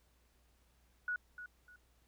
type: tone with echo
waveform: sine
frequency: 1464 Hz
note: F#6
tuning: 19 cents flat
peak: -34 dBFS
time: 1.08-1.16 s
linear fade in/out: 2 ms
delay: 300 ms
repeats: 2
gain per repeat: -11 dB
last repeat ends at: 1.76 s
effects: added 60 Hz sine -70 dBFS peak until 2.07 s + pink hiss -74 dBFS RMS until 2.07 s